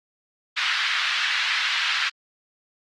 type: band-pass noise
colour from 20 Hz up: pink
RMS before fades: -24 dBFS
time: 0.56-2.1 s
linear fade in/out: 20 ms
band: 1400 to 4200 Hz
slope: 24 dB/octave
effects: Opus 32 kbps